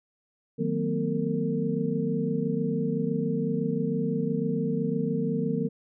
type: tone cluster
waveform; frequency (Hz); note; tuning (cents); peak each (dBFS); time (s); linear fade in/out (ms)
sine; 155.6 / 183.2 / 225.4 / 251.4 / 455.4; D#3 / F#3 / A3 / B3 / A#4; 0 / -17 / +42 / +31 / -40; -31; 0.58-5.69; 20
effects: none